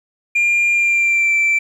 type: tone with pitch glide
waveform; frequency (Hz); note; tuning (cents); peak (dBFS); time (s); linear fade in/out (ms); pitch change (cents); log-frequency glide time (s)
sine; 2400 to 2337; D7 to D7; +37 to -9; -10; 0.35-1.59; 10; -46; 0.73-1.35
effects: tanh soft clip ceiling -11 dBFS + 8-bit